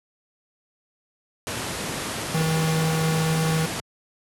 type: low-pass noise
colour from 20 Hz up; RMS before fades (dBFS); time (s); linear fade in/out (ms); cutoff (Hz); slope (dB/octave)
pink; -29; 1.47-3.8; 0; 12000; 96
type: tone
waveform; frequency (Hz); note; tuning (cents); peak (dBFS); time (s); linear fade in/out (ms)
square; 160; D#3; +49; -21; 2.34-3.66; 5
effects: high-pass 100 Hz 12 dB/octave